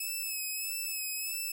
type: tone with vibrato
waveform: 5% pulse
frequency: 2588 Hz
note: E7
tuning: 32 cents flat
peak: -25 dBFS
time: 0-1.52 s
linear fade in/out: 5 ms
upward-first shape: sine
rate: 1.6 Hz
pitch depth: 38 cents each way
effects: none